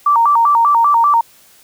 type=tone with vibrato; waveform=sine; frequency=1038 Hz; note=C6; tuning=14 cents flat; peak=-8 dBFS; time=0.06-1.21 s; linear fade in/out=5 ms; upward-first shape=square; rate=5.1 Hz; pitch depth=200 cents each way; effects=white hiss -47 dBFS RMS until 1.63 s